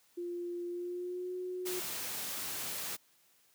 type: tone with pitch glide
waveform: sine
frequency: 349.2 to 364.7 Hz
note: F4 to F#4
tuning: 0 to -25 cents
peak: -36 dBFS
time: 0.17-1.8 s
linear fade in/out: 10 ms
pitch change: +75 cents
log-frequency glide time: 0.68-1.35 s
type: noise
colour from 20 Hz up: white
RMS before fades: -39 dBFS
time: 1.65-2.97 s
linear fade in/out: 20 ms
effects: white hiss -68 dBFS RMS until 3.54 s + high-pass 100 Hz 12 dB/octave